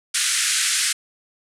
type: band-pass noise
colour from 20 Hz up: white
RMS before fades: -21 dBFS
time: 0.14-0.93 s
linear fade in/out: 10 ms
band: 1400 to 10000 Hz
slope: 48 dB/octave
effects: none